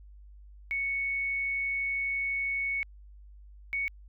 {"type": "tone pair in turn", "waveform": "sine", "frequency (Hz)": [2217, 2225], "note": ["C#7", "C#7"], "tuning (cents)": [0, 6], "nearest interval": "unison", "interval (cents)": 6, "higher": "second", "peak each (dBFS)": -28, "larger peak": "neither", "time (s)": [[0.71, 2.83], [3.73, 3.88]], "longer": "first", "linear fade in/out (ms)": 0, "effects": ["added 50 Hz sine -48 dBFS peak until 4.08 s"]}